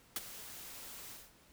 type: noise with ADSR envelope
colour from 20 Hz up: white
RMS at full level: -34 dBFS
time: 0.16-1.32 s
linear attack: 3 ms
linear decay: 27 ms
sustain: -15 dB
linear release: 210 ms
effects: pink hiss -64 dBFS RMS until 1.52 s